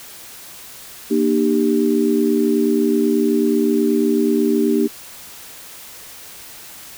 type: tone cluster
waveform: sine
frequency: 234.9 / 303 / 393.5 Hz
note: A#3 / D#4 / G4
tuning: +13 / -46 / +7 cents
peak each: -18 dBFS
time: 1.1-4.88 s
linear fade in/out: 20 ms
effects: white hiss -38 dBFS RMS until 6.97 s